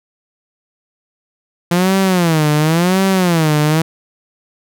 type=tone with vibrato; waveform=sawtooth; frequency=170 Hz; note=F3; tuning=46 cents flat; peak=-7 dBFS; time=1.71-3.82 s; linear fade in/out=5 ms; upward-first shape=sine; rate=0.93 Hz; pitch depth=220 cents each way; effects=none